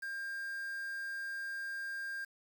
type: tone with quantisation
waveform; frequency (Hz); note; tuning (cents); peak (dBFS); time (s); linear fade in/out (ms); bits
triangle; 1600; G6; +35; -36; 0.02-2.25; 10; 9
effects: none